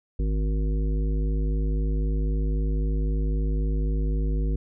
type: harmonic tone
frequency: 51.91 Hz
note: G#1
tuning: in tune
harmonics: 1 / 3 / 5 / 7 / 9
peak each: -22 / -32 / -36 / -39 / -41 dBFS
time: 0.19-4.56 s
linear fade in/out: 5 ms
effects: none